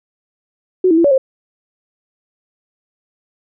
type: tone with pitch steps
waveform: sine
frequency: 369.3 / 323.5 / 336.6 / 568 / 530 Hz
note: F#4 / E4 / E4 / C#5 / C5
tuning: -3 / -32 / +36 / +42 / +22 cents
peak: -8 dBFS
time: 0.84-1.18 s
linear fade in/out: 5 ms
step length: 68 ms
effects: none